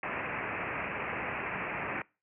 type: low-pass noise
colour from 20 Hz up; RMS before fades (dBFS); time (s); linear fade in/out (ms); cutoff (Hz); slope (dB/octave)
white; -36; 0.03-2.02; 2; 2600; 96
effects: noise-tail reverb RT60 0.3 s tail -23 dB re dry + high-pass 80 Hz 12 dB/octave